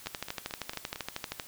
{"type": "two click trains", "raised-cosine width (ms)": 0.2, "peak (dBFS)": [-21, -16], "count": [5, 18], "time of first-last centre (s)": [[0.06, 0.959], [0.07, 1.398]], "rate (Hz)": [4.45, 12.8], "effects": ["white hiss -50 dBFS RMS until 1.47 s"]}